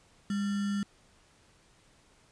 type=tone with sample-and-hold; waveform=sine; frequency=201.9 Hz; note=G#3; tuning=49 cents flat; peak=-28 dBFS; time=0.3-0.83 s; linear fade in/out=2 ms; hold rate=1575 Hz; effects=pink hiss -63 dBFS RMS until 2.31 s + resampled to 22050 Hz